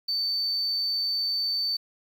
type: tone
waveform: triangle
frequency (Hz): 4548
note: C#8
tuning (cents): +44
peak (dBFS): -22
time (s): 0.08-1.77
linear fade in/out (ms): 10
effects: tanh soft clip ceiling -21 dBFS + 9-bit